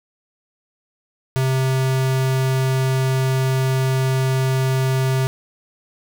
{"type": "tone", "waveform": "square", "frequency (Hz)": 131.6, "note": "C3", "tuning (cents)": 10, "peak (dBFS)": -17, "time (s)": [1.36, 5.27], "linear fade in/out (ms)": 0, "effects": []}